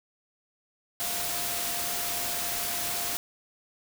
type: tone in noise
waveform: sine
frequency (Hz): 698.5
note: F5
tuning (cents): 0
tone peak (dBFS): -40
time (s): 1-3.17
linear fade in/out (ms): 0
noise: white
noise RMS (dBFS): -31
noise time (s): 1-3.17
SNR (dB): -12
effects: none